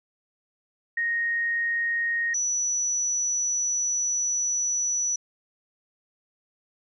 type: tone pair in turn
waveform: sine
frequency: 1864.7 / 5920 Hz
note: A#6 / F#8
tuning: 0 / 0 cents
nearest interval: octave + minor sixth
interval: 2000 cents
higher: second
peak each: -23 dBFS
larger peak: neither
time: 0.97-2.34 / 2.34-5.16 s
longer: second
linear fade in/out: 5 ms
effects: none